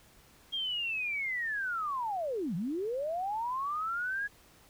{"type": "linear two-way sweep", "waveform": "sine", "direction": "down then up", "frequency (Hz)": [3257, 155.56, 1679], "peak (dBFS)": -31, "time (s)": [0.52, 4.28], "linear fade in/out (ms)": 20, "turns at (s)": 2.55, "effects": ["pink hiss -60 dBFS RMS until 4.69 s"]}